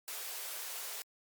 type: high-pass noise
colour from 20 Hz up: white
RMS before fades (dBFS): -42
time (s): 0.08-1.02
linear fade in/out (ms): 0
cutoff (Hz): 380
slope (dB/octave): 48
effects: Opus 48 kbps